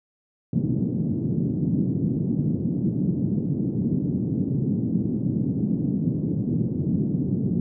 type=band-pass noise; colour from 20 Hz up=pink; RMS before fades=-24 dBFS; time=0.53-7.6 s; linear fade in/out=2 ms; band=130 to 280 Hz; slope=24 dB/octave; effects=none